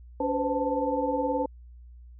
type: tone cluster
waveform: sine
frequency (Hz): 284.1 / 501 / 520 / 883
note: C#4 / B4 / C5 / A5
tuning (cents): +43 / +25 / -11 / +6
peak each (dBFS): -30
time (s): 0.2-1.46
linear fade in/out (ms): 5
effects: added 60 Hz sine -45 dBFS peak until 2.19 s